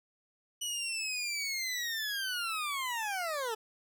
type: linear sweep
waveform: 20% pulse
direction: down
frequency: 2960 to 424.7 Hz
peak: -28 dBFS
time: 0.61-3.55 s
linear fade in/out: 10 ms
effects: none